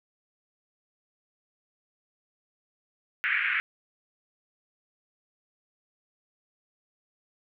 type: band-pass noise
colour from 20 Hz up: pink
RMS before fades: -27 dBFS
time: 3.24-3.6 s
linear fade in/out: 0 ms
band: 1500 to 2500 Hz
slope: 48 dB/octave
effects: none